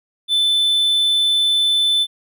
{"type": "tone", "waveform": "triangle", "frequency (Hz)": 3520, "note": "A7", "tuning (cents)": 0, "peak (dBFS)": -12, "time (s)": [0.28, 2.07], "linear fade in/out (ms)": 50, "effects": []}